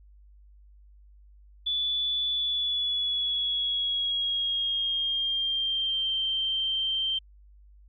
sine tone with pitch glide, 3461 to 3137 Hz, A7 to G7, -29 to +1 cents, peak -25 dBFS, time 1.66-7.19 s, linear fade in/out 10 ms, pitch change -170 cents, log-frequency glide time 2.3-6.14 s, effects added 50 Hz sine -51 dBFS peak until 7.88 s

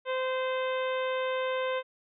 harmonic tone, 517 Hz, C5, 21 cents flat, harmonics 1 / 2 / 3 / 4 / 5 / 6 / 7, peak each -29 / -35 / -39 / -41 / -43 / -45 / -46 dBFS, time 0.05-1.83 s, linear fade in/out 50 ms, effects none

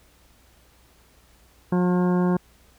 harmonic tone with a mistuned harmonic, 179.6 Hz, F3, 49 cents sharp, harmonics 1 / 2 / 3 / 4 / 5 / 6 / 8 / 9, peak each -19 / -25 / -33 / -35 / -34 / -35 / -41 / -43 dBFS, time 1.72-2.37 s, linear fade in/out 5 ms, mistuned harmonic 8, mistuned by -26 cents, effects added 60 Hz sine -58 dBFS peak until 2.78 s + pink hiss -58 dBFS RMS until 2.78 s

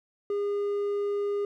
sine tone with hard clipping, 407 Hz, G#4, 35 cents flat, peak -27 dBFS, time 0.3-1.45 s, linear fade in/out 2 ms, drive 3 dB, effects none

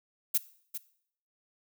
violet noise with echo, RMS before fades -25 dBFS, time 0.34-0.38 s, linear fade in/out 10 ms, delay 400 ms, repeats 1, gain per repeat -11 dB, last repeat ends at 0.78 s, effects noise-tail reverb RT60 0.6 s tail -18 dB re dry

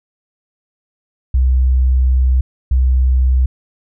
sine tone pair in turn, 64 / 64 Hz, C2 / C2, -38 / -38 cents, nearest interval unison, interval 0 cents, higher neither, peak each -9 dBFS, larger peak neither, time 1.34-2.41 / 2.71-3.46 s, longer first, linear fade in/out 5 ms, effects none

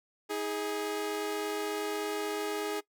sawtooth tone pair together, 318.3 / 414.9 Hz, D#4 / G#4, +39 / -2 cents, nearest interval perfect fourth, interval 459 cents, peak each -34 / -29 dBFS, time 0.29-2.81 s, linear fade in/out 20 ms, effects noise-tail reverb RT60 0.1 s tail -20 dB re dry

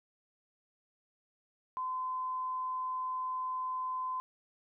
sine tone, 1025 Hz, C6, 36 cents flat, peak -33 dBFS, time 1.77-4.2 s, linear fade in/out 0 ms, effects none

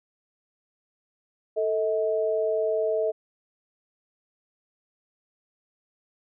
sine tone pair together, 442.4 / 637.4 Hz, A4 / D#5, +9 / +42 cents, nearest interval tritone, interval 633 cents, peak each -25 dBFS, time 1.56-3.12 s, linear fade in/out 20 ms, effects none

